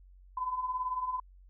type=beating tone pair; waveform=sine; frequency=996 / 1014 Hz; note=B5 / B5; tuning=+14 / +45 cents; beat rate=18 Hz; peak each=-38 / -32 dBFS; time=0.37-1.2 s; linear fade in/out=5 ms; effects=added 46 Hz sine -53 dBFS peak until 1.49 s